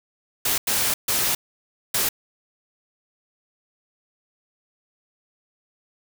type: noise bursts at uneven times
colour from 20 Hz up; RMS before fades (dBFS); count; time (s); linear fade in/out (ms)
white; -22; 4; 0.45-0.58 / 0.67-0.94 / 1.08-1.35 / 1.94-2.09; 5
effects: none